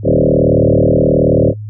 sine tone with frequency modulation, 337 Hz, E4, 38 cents sharp, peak -7 dBFS, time 0.03-1.54 s, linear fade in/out 50 ms, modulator 38.7 Hz, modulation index 6.2, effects noise-tail reverb RT60 0.1 s tail -21 dB re dry + added 106 Hz sine -23 dBFS peak until 1.69 s

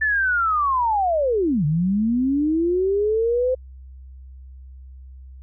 sine linear two-way sweep, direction down then up, 1774 to 143.1 to 519 Hz, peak -17 dBFS, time 0.01-3.55 s, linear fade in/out 10 ms, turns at 1.65 s, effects added 65 Hz sine -38 dBFS peak until 5.42 s

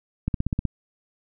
click train, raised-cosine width 5 ms, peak -11 dBFS, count 7, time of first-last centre 0.28-0.653 s, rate 16.1 Hz, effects none

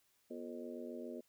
harmonic tone with a mistuned harmonic, 87.31 Hz, F2, in tune, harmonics 3 / 4 / 5 / 6 / 7, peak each -47 / -49 / -50 / -52 / -52 dBFS, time 0.3-1.21 s, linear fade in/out 10 ms, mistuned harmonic 3, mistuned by -120 cents, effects white hiss -75 dBFS RMS until 1.28 s

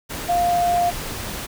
sine tone in noise, 701 Hz, F5, 6 cents sharp, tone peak -16 dBFS, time 0.28-0.91 s, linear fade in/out 20 ms, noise pink, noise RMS -30 dBFS, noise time 0.09-1.47 s, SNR +11 dB, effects none

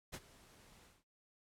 pink noise with ADSR envelope, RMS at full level -44 dBFS, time 0.12-1.04 s, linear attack 22 ms, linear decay 49 ms, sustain -19 dB, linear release 190 ms, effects noise-tail reverb RT60 0.2 s tail -20 dB re dry + low-pass 12000 Hz 12 dB/octave

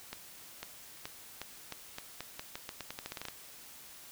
accelerating click train, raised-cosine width 0.2 ms, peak -22 dBFS, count 19, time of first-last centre 0.13-3.285 s, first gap 500 ms, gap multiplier 0.85, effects white hiss -52 dBFS RMS until 4.11 s

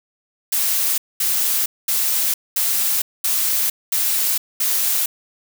blue noise bursts, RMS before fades -19 dBFS, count 7, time 0.52-5.06 s, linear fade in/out 5 ms, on 460 ms, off 220 ms, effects none

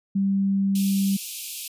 sine tone, 196 Hz, G3, in tune, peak -19 dBFS, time 0.15-1.17 s, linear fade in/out 10 ms
white high-pass noise, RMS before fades -33 dBFS, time 0.75-1.68 s, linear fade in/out 5 ms, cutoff 2400 Hz, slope 96 dB/octave
effects resampled to 32000 Hz

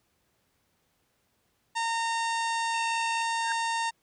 harmonic tone, 917 Hz, A#5, 29 cents flat, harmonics 1 / 2 / 3 / 4 / 5 / 6 / 7 / 8 / 9 / 10, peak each -28 / -34 / -38 / -40 / -42 / -44 / -45 / -46 / -47 / -48 dBFS, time 1.75-3.91 s, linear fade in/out 20 ms
sine tone, 2687 Hz, E7, 33 cents sharp, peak -35 dBFS, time 2.74-3.22 s, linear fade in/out 0 ms
sine tone with exponential growth, 1613 Hz, G6, 49 cents sharp, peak -27 dBFS, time 3.39-3.52 s, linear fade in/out 1 ms, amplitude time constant 27 ms
effects pink hiss -72 dBFS RMS until 4.02 s + high-pass 60 Hz 12 dB/octave

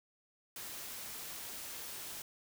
white noise, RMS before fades -45 dBFS, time 0.56-2.22 s, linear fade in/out 2 ms, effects none

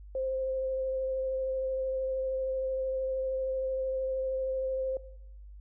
sine tone with vibrato, 525 Hz, C5, 6 cents sharp, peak -29 dBFS, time 0.15-4.97 s, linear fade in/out 2 ms, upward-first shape sine, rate 13 Hz, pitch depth 12 cents each way, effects noise-tail reverb RT60 0.8 s tail -18 dB re dry + added 50 Hz sine -45 dBFS peak until 5.6 s

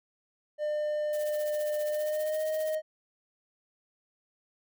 triangle tone with pitch glide, 601 to 623.3 Hz, D5 to D#5, +40 to +3 cents, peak -26 dBFS, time 0.58-2.82 s, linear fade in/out 50 ms, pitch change +63 cents, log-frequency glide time 1.89-2.45 s
blue noise with tremolo, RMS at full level -42 dBFS, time 1.13-2.75 s, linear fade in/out 2 ms, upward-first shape triangle, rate 15 Hz, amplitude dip 80%
effects none

